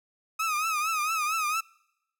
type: tone with vibrato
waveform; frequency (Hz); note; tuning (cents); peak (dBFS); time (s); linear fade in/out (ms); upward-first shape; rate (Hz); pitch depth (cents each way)
30% pulse; 1262; D#6; +24; -23; 0.39-1.61; 10; triangle; 4.4; 110
effects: noise-tail reverb RT60 0.9 s tail -26 dB re dry